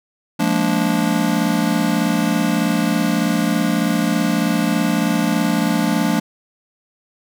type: chord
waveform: square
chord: Bb dominant seventh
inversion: second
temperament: just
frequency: 174.81 / 209.8 / 233.1 / 291.4 Hz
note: F3 / Ab3 / Bb3 / D4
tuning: +2 / +18 / 0 / -13 cents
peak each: -22 dBFS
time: 0.39-6.2 s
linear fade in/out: 10 ms
effects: none